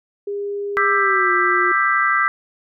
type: tone with pitch glide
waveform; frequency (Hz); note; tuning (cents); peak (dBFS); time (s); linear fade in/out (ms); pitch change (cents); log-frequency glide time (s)
sine; 405 to 358.7; G#4 to F4; -43 to +46; -22; 0.27-1.72; 5; -211; 0.96-1.32
type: chord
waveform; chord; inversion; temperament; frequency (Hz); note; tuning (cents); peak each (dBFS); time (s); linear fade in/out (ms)
sine; E minor seventh; third; just; 1186.7 / 1318.5 / 1582.2 / 1977.8; D6 / E6 / G6 / B6; +18 / 0 / +16 / +2; -20; 0.77-2.28; 0
effects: none